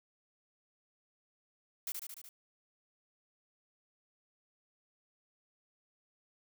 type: noise with echo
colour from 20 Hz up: blue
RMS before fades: -38 dBFS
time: 1.87-1.92 s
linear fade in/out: 2 ms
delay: 74 ms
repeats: 5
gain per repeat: -3 dB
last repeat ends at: 2.29 s
effects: none